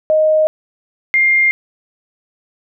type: tone pair in turn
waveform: sine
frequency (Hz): 622.3 / 2113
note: D#5 / C7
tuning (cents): 0 / +16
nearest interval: octave + major sixth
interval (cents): 2116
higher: second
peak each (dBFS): -9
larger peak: neither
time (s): 0.1-0.47 / 1.14-1.51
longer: neither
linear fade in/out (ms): 0
effects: none